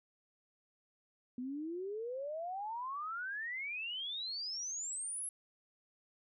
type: exponential sweep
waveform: sine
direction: up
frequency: 243 to 11120 Hz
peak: -38 dBFS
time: 1.38-5.29 s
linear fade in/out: 2 ms
effects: none